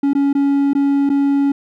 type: tone with dropouts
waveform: triangle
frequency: 280 Hz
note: C#4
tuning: 18 cents sharp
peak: -10 dBFS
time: 0.03-1.52 s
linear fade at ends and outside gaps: 5 ms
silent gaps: 0.134-0.15 / 0.33-0.35 / 0.734-0.75 / 1.093-1.099 s
effects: none